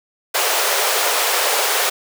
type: high-pass noise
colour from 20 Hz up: pink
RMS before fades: -18 dBFS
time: 0.34-1.9 s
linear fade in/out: 10 ms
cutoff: 420 Hz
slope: 48 dB/octave
effects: none